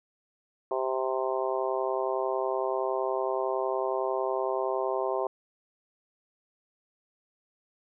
harmonic tone, 130.81 Hz, C3, in tune, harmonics 3 / 4 / 5 / 6 / 7 / 8, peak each -31 / -33 / -32 / -37 / -36 / -36 dBFS, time 0.71-5.27 s, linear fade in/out 2 ms, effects none

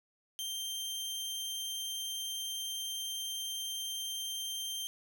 sawtooth tone, 3155 Hz, G7, 10 cents sharp, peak -33 dBFS, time 0.39-4.87 s, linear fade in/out 0 ms, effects none

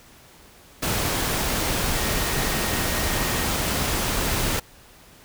sine tone in noise, 1864.7 Hz, A#6, in tune, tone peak -35 dBFS, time 1.96-3.45 s, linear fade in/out 10 ms, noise pink, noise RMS -24 dBFS, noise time 0.82-4.6 s, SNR -14 dB, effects pink hiss -50 dBFS RMS until 5.24 s

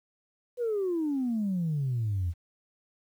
sine exponential sweep, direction down, 501 to 81.6 Hz, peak -25 dBFS, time 0.57-2.34 s, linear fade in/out 50 ms, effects tanh soft clip ceiling -23 dBFS + 10-bit

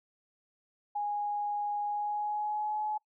sine tone with pitch glide, 826 to 850.2 Hz, G#5 to G#5, -10 to +40 cents, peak -30 dBFS, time 0.95-2.98 s, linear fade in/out 10 ms, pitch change +50 cents, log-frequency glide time 1.85-2.81 s, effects noise-tail reverb RT60 0.1 s tail -23 dB re dry

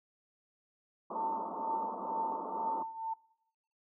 white band-pass noise, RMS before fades -42 dBFS, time 1.1-2.83 s, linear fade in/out 5 ms, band 190 to 1200 Hz, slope 96 dB/octave
sine tone with tremolo, 896 Hz, A5, 31 cents sharp, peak -30 dBFS, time 1.15-3.14 s, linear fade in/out 10 ms, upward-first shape triangle, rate 2.1 Hz, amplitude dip 80%
effects noise-tail reverb RT60 0.8 s tail -22 dB re dry

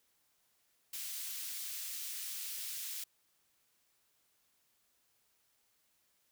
white high-pass noise, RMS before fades -42 dBFS, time 0.93-3.04 s, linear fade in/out 5 ms, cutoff 2600 Hz, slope 12 dB/octave, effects white hiss -75 dBFS RMS until 6.31 s

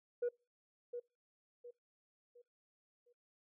sine tone with echo, 483.3 Hz, B4, 38 cents flat, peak -31 dBFS, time 0.22-0.29 s, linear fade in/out 10 ms, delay 710 ms, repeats 4, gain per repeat -9 dB, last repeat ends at 3.13 s, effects noise-tail reverb RT60 0.3 s tail -26 dB re dry + tanh soft clip ceiling -31 dBFS

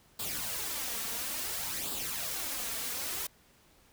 white noise with flanger, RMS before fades -36 dBFS, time 0.19-3.27 s, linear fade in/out 5 ms, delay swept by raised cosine 0.24 to 4.44 ms, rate 0.58 Hz, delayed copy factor +0.6, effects pink hiss -63 dBFS RMS until 3.92 s

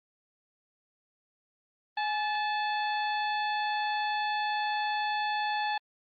harmonic tone with a mistuned harmonic, 870 Hz, A5, 20 cents flat, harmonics 1 / 2 / 3 / 4 / 5, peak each -29 / -35 / -39 / -41 / -43 dBFS, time 1.97-5.78 s, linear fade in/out 5 ms, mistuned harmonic 1, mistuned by -63 cents, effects Opus 32 kbps

